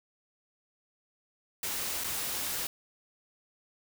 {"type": "noise with dropouts", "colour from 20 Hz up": "white", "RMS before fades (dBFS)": -34, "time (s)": [1.63, 2.67], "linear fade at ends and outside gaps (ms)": 2, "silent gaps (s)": [2.039, 2.043], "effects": []}